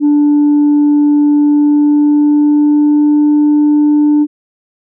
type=tone with pitch glide; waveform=sine; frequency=293.3 to 296.7 Hz; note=D4 to D4; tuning=-2 to +18 cents; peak=-4 dBFS; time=0-4.27 s; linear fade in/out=50 ms; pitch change=+20 cents; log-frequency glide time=1.36-3.25 s; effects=tanh soft clip ceiling -4 dBFS